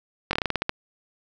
slowing click train, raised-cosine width 0.3 ms, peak -7 dBFS, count 10, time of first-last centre 0.31-0.694 s, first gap 21 ms, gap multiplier 1.17, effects none

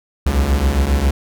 45% pulse beating tone pair, 63.2 / 70.6 Hz, B1 / C#2, +41 / +32 cents, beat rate 7.4 Hz, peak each -18 / -15 dBFS, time 0.26-1.11 s, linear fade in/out 5 ms, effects none

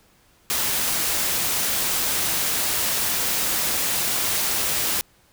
white noise, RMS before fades -23 dBFS, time 0.5-5.01 s, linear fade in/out 0 ms, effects pink hiss -58 dBFS RMS until 5.32 s

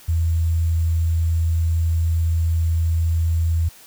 sine tone with sample-and-hold, 82.41 Hz, E2, in tune, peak -16 dBFS, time 0.08-3.69 s, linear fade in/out 10 ms, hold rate 7350 Hz, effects white hiss -46 dBFS RMS until 3.86 s

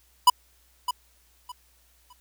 square tone with echo, 988 Hz, B5, in tune, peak -12 dBFS, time 0.27-0.3 s, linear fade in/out 5 ms, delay 610 ms, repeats 3, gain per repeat -12 dB, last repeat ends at 2.13 s, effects added 60 Hz sine -63 dBFS peak until 2.2 s + white hiss -63 dBFS RMS until 2.2 s

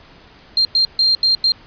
sine tone bursts at uneven times, 4186 Hz, C8, in tune, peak -11 dBFS, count 5, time 0.57-0.65 / 0.75-0.85 / 0.99-1.15 / 1.23-1.35 / 1.44-1.52 s, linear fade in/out 2 ms, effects pink hiss -45 dBFS RMS until 1.66 s + resampled to 11025 Hz

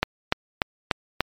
click train, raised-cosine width 0.3 ms, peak -3 dBFS, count 5, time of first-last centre 0.03-1.206 s, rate 3.4 Hz, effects MP3 96 kbps

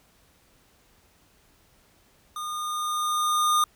square tone with level ramp, 1219 Hz, D#6, 36 cents flat, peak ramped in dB -32 to -19 dBFS, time 2.36-3.64 s, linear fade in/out 2 ms, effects pink hiss -61 dBFS RMS until 3.75 s

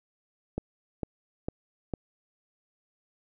click train, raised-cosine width 2 ms, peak -17 dBFS, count 4, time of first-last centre 0.58-1.937 s, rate 2.21 Hz, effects none

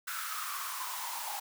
white noise with high-pass filter sweep, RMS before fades -38 dBFS, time 0.07-1.4 s, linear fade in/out 10 ms, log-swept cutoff 1400 to 820 Hz, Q 7.9, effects none

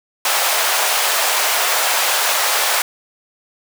pink high-pass noise, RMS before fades -17 dBFS, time 0.25-2.82 s, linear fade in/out 2 ms, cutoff 620 Hz, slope 24 dB/octave, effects none

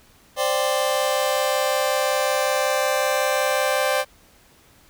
sawtooth chord, C suspended second, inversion none, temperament just, 523.3 / 588.7 / 784.9 Hz, C5 / D5 / G5, 0 / +4 / +2 cents, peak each -19 / -19 / -22 dBFS, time 0.36-4.05 s, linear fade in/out 50 ms, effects pink hiss -54 dBFS RMS until 4.89 s

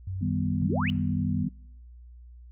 sine tone with pitch glide, 93.9 to 92.39 Hz, F#2 to F#2, +26 to -2 cents, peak -30 dBFS, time 0.07-1.44 s, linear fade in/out 5 ms, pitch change -28 cents, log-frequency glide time 0.2-0.9 s
sine chord, Eb augmented, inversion none, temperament equal, 155.56 / 196 / 246.9 Hz, Eb3 / G3 / B3, 0 / 0 / 0 cents, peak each -30 dBFS, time 0.21-1.49 s, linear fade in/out 10 ms
sine exponential sweep, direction up, 120 to 3101 Hz, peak -29 dBFS, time 0.62-0.9 s, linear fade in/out 0 ms
effects noise-tail reverb RT60 0.9 s tail -26 dB re dry + added 60 Hz sine -45 dBFS peak until 2.51 s

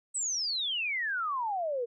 sine exponential sweep, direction down, 8280 to 458.2 Hz, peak -29 dBFS, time 0.14-1.86 s, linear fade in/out 20 ms, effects none

